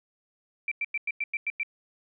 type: tone bursts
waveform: sine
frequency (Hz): 2342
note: D7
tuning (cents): -5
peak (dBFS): -26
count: 8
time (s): 0.68-1.632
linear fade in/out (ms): 2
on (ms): 35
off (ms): 96
effects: none